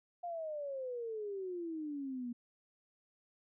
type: exponential sweep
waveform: sine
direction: down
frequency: 710 to 235.7 Hz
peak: -38 dBFS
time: 0.23-2.33 s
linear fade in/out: 10 ms
effects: none